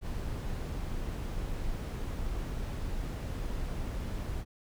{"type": "noise", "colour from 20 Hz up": "brown", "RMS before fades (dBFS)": -35, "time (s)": [0.01, 4.45], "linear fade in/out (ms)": 50, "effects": []}